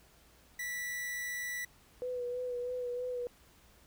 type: tone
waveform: 45% pulse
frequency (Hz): 1958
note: B6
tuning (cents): -15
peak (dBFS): -36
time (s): 0.59-1.65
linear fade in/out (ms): 5
type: tone with vibrato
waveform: sine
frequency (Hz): 493.9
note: B4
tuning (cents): 0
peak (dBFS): -34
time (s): 2.02-3.27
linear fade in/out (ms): 0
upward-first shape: sine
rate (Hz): 3.1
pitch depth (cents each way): 28
effects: added 60 Hz sine -68 dBFS peak until 3.86 s + pink hiss -63 dBFS RMS until 3.86 s